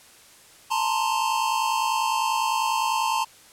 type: tone cluster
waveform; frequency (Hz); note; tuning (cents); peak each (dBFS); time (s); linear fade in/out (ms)
square; 872 / 922 / 1045; A5 / A#5 / C6; -16 / -19 / -2; -27; 0.7-3.25; 20
effects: white hiss -51 dBFS RMS until 3.52 s + low-pass 11000 Hz 12 dB/octave